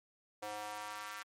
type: tone with high-pass filter sweep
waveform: square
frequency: 105.1 Hz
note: G#2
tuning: 21 cents sharp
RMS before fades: -44 dBFS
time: 0.42-1.23 s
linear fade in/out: 10 ms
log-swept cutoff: 600 to 1400 Hz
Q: 2
effects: MP3 64 kbps